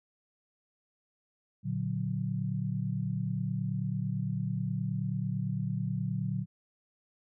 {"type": "chord", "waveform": "sine", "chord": "Bb augmented", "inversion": "none", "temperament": "equal with one note detuned", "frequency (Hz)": [116.54, 145.73, 185], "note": ["Bb2", "D3", "F#3"], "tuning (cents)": [0, -13, 0], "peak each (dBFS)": -34, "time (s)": [1.63, 6.46], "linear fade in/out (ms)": 50, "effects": []}